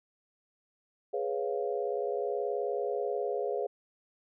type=chord; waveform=sine; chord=C# dominant seventh; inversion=second; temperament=equal; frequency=415.3 / 493.9 / 554.4 / 698.5 Hz; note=G#4 / B4 / C#5 / E#5; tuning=0 / 0 / 0 / 0 cents; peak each=-33 / -35 / -36 / -38 dBFS; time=1.13-3.67 s; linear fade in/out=10 ms; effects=none